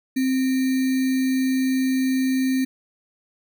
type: tone with sample-and-hold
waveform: sine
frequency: 261.4 Hz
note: C4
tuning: 1 cent flat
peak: -18 dBFS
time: 0.16-2.65 s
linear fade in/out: 10 ms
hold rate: 2100 Hz
effects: none